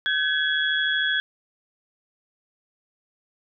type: tone cluster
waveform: sine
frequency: 1537 / 1690 / 3348 Hz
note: G6 / G#6 / G#7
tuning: -35 / +30 / +13 cents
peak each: -25 dBFS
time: 0.06-1.2 s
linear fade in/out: 0 ms
effects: none